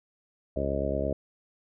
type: harmonic tone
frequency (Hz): 69.1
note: C#2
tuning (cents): -5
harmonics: 1 / 2 / 3 / 4 / 5 / 6 / 7 / 8 / 9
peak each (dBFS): -33 / -37 / -37 / -36 / -38 / -36 / -38 / -34 / -32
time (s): 0.56-1.13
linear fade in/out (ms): 5
effects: none